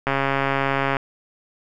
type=click train; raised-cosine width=0.5 ms; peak=-6 dBFS; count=124; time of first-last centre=0.07-0.968 s; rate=137 Hz; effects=none